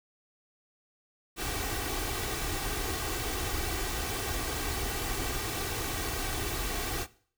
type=noise with comb filter; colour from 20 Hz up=pink; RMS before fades=-33 dBFS; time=1.36-7.07 s; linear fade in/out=50 ms; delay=2.6 ms; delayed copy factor=+0.6; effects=noise-tail reverb RT60 0.5 s tail -19 dB re dry